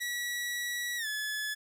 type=tone with pitch glide; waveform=sawtooth; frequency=1935 to 1714 Hz; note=B6 to A6; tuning=-36 to -46 cents; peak=-29 dBFS; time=0-1.55 s; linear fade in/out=20 ms; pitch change=-210 cents; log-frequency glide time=0.97-1.07 s; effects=11-bit